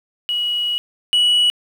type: tone pair in turn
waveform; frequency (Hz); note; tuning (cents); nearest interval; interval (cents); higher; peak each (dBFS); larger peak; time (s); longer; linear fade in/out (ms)
sine; 2915 / 2935; F#7 / F#7; -26 / -15; unison; 11; second; -17 / -9; second; 0.29-0.78 / 1.13-1.5; first; 0
effects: tanh soft clip ceiling -11 dBFS + 7-bit